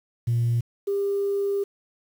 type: tone pair in turn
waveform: sine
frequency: 118.1 / 399.9 Hz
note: A#2 / G4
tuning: +23 / +35 cents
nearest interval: octave + major sixth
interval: 2112 cents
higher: second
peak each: -18 / -21 dBFS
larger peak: first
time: 0.27-0.61 / 0.87-1.64 s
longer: second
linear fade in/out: 10 ms
effects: tanh soft clip ceiling -17 dBFS + 8-bit